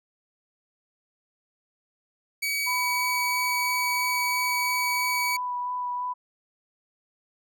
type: tone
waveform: sawtooth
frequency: 2269 Hz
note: C#7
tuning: 40 cents sharp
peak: -22 dBFS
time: 2.42-5.37 s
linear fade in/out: 10 ms
type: tone with vibrato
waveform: sine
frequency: 988 Hz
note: B5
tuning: in tune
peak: -27 dBFS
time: 2.66-6.14 s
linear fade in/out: 20 ms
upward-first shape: sine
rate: 3 Hz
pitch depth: 12 cents each way
effects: none